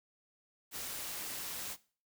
white noise with amplitude modulation, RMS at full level -40 dBFS, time 0.71-1.77 s, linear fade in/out 50 ms, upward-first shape sine, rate 193 Hz, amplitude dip 30%, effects noise-tail reverb RT60 0.4 s tail -19 dB re dry

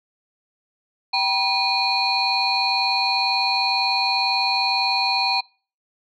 sine tone cluster, 779 / 963 / 2446 / 4099 / 4350 Hz, G5 / B5 / D#7 / C8 / C#8, -11 / -44 / -30 / -36 / -33 cents, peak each -24 dBFS, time 1.13-5.41 s, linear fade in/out 10 ms, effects noise-tail reverb RT60 0.4 s tail -25 dB re dry + tanh soft clip ceiling -8 dBFS

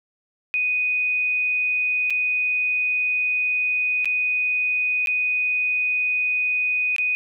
sine tone with dropouts, 2489 Hz, D#7, in tune, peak -19 dBFS, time 0.54-7.15 s, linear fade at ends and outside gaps 0 ms, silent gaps 2.1-2.105 / 4.046-4.056 / 5.06-5.072 / 6.963-6.983 s, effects none

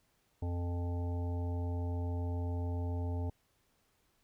harmonic tone, 87.31 Hz, F2, in tune, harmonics 1 / 3 / 5 / 7 / 9 / 10, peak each -33 / -43 / -47 / -50 / -52 / -53 dBFS, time 0.42-3.3 s, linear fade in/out 5 ms, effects pink hiss -74 dBFS RMS until 4.23 s

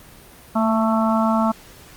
harmonic tone with a mistuned harmonic, 221.3 Hz, A3, 10 cents sharp, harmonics 1 / 3 / 4 / 5 / 6, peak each -18 / -23 / -24 / -25 / -26 dBFS, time 0.55-1.52 s, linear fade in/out 10 ms, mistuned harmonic 1, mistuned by +20 cents, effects pink hiss -45 dBFS RMS until 1.96 s + Opus 32 kbps

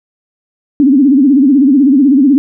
sine tone with vibrato, 273.9 Hz, C#4, 21 cents flat, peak -4 dBFS, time 0.8-2.38 s, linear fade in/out 0 ms, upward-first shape sine, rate 16 Hz, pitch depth 150 cents each way, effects none

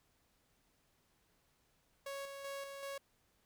sawtooth tone with tremolo, 554 Hz, C#5, 1 cent flat, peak -38 dBFS, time 2.06-2.98 s, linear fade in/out 5 ms, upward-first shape square, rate 2.6 Hz, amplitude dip 40%, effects pink hiss -75 dBFS RMS until 3.45 s

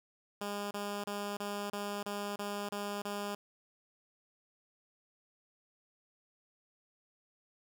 10% pulse tone bursts, 203.8 Hz, G#3, 32 cents flat, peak -28 dBFS, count 9, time 0.41-3.35 s, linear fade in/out 5 ms, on 300 ms, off 30 ms, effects none

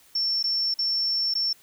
sine tone with dropouts, 5420 Hz, E8, 47 cents sharp, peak -22 dBFS, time 0.15-1.53 s, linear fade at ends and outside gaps 5 ms, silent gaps 0.428-0.439 / 0.741-0.788 / 1.34-1.351 s, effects white hiss -56 dBFS RMS until 1.62 s

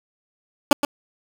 15% pulse tone with echo, 287.6 Hz, D4, 36 cents flat, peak -3 dBFS, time 0.71-0.73 s, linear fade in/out 2 ms, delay 120 ms, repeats 1, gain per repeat -9 dB, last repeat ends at 0.85 s, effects none

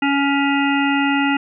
harmonic tone, 280 Hz, C#4, 18 cents sharp, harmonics 1 / 3 / 5 / 7 / 9 / 10, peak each -17 / -22 / -24 / -25 / -27 / -27 dBFS, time 0.02-1.37 s, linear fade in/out 5 ms, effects none

